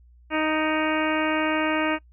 harmonic tone with a mistuned harmonic, 311.1 Hz, D#4, in tune, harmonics 1 / 2 / 3 / 4 / 5 / 6 / 7 / 8 / 9, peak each -25 / -28 / -30 / -31 / -32 / -33 / -33 / -34 / -35 dBFS, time 0.3-1.99 s, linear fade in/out 50 ms, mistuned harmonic 7, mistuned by +51 cents, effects noise-tail reverb RT60 0.1 s tail -24 dB re dry + added 60 Hz sine -50 dBFS peak until 2.12 s

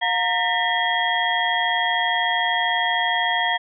sine tone cluster, 713 / 924 / 1811 / 1964 / 3272 Hz, F5 / A#5 / A6 / B6 / G#7, +36 / -16 / +49 / -10 / -26 cents, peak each -25 dBFS, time 0.01-3.58 s, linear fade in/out 20 ms, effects none

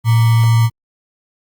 sine tone with sample-and-hold, 114.3 Hz, A#2, 34 cents flat, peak -8 dBFS, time 0.04-0.7 s, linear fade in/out 50 ms, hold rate 1050 Hz, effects Opus 32 kbps

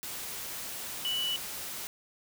sine tone in noise, 2960 Hz, F#7, in tune, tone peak -29 dBFS, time 1.05-1.36 s, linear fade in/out 0 ms, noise white, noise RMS -39 dBFS, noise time 0.03-1.87 s, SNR +7 dB, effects none

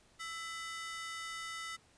sawtooth ring-modulated tone, 1661.2 Hz, G#6, in tune, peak -34 dBFS, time 0.19-1.77 s, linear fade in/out 20 ms, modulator 342 Hz, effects pink hiss -66 dBFS RMS until 1.97 s + resampled to 22050 Hz

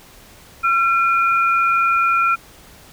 sine tone pair together, 1361 / 2425 Hz, F6 / D#7, -45 / -45 cents, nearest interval minor seventh, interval 1000 cents, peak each -14 / -21 dBFS, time 0.63-2.36 s, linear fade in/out 20 ms, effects pink hiss -45 dBFS RMS until 2.92 s

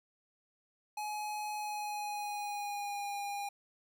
square tone with pitch glide, 843 to 809.6 Hz, G#5 to G#5, +26 to -44 cents, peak -37 dBFS, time 0.97-3.49 s, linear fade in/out 5 ms, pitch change -70 cents, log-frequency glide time 1.55-3.13 s, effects none

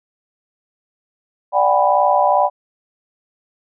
sine chord, G major seventh, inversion second, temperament equal with one note detuned, 587.3 / 740 / 802.3 / 987.8 Hz, D5 / F#5 / G5 / B5, 0 / 0 / +40 / 0 cents, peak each -17 dBFS, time 1.52-2.5 s, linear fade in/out 50 ms, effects none

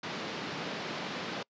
pink band-pass noise, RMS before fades -38 dBFS, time 0.03-1.43 s, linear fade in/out 5 ms, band 160 to 4800 Hz, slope 24 dB/octave, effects noise-tail reverb RT60 0.1 s tail -26 dB re dry + resampled to 16000 Hz

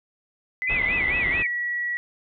sine tone with pitch glide, 2022 to 1930.7 Hz, B6 to B6, +40 to -40 cents, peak -24 dBFS, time 0.62-1.97 s, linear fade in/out 0 ms, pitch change -80 cents, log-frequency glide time 0.78-1.39 s
sine tone with vibrato, 2300 Hz, D7, 37 cents flat, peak -23 dBFS, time 0.67-1.47 s, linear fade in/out 5 ms, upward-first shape sine, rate 4.5 Hz, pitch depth 210 cents each way
pink low-pass noise, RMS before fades -33 dBFS, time 0.69-1.43 s, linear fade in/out 10 ms, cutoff 3700 Hz, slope 96 dB/octave
effects none

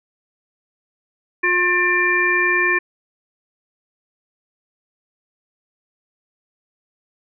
harmonic tone with a mistuned harmonic, 357 Hz, F4, 38 cents sharp, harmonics 1 / 3 / 5 / 7, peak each -23 / -24 / -17 / -20 dBFS, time 1.43-2.79 s, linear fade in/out 10 ms, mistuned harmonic 7, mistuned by -89 cents, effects none

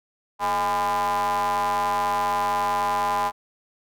square ring-modulated tone, 96.8 Hz, G2, 21 cents flat, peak -19 dBFS, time 0.39-3.32 s, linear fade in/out 50 ms, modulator 916 Hz, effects none

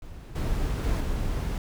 brown noise with level steps, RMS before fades -41 / -27 / -25 / -28 dBFS, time 0.02-1.58 s, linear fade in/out 2 ms, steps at 0.35 / 0.83 / 1 s, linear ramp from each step 10 ms, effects none

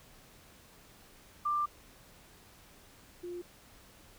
sine tone pair in turn, 1186 / 351.8 Hz, D6 / F4, +17 / +13 cents, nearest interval octave + major sixth, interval 2104 cents, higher first, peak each -28 / -38 dBFS, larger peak first, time 1.45-1.66 / 3.23-3.42 s, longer first, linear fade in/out 10 ms, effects pink hiss -58 dBFS RMS until 4.18 s

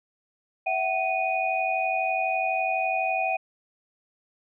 sine tone cluster, 662 / 754 / 2474 Hz, E5 / F#5 / D#7, +7 / +32 / -10 cents, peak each -29 / -26 / -28 dBFS, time 0.66-3.37 s, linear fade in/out 10 ms, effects none

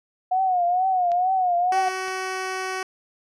sine tone with vibrato, 729 Hz, F#5, 26 cents flat, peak -18 dBFS, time 0.31-1.89 s, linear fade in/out 10 ms, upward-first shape triangle, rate 2.2 Hz, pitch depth 96 cents each way
clicks, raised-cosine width 0.2 ms, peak -23 dBFS, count 3, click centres 1.118 / 1.882 / 2.082 s
10% pulse tone, 375.9 Hz, F#4, 27 cents sharp, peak -18 dBFS, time 1.72-2.83 s, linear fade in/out 2 ms
effects low-pass 8000 Hz 12 dB/octave

